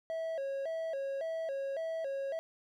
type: tone with vibrato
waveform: triangle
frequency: 597 Hz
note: D5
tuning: 28 cents sharp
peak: -32 dBFS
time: 0.1-2.39 s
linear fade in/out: 0 ms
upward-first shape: square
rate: 1.8 Hz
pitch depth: 150 cents each way
effects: none